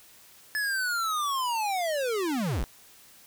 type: linear sweep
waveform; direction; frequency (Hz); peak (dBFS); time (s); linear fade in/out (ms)
square; down; 1731 to 32.65; -27; 0.55-2.64; 0
effects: white hiss -54 dBFS RMS until 3.26 s